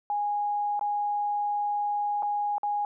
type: tone with dropouts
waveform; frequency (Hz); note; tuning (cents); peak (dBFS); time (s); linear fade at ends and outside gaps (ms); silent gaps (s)
sine; 825; G#5; -12; -25; 0.1-2.85; 1; 0.794-0.811 / 2.224-2.23 / 2.582-2.632
effects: none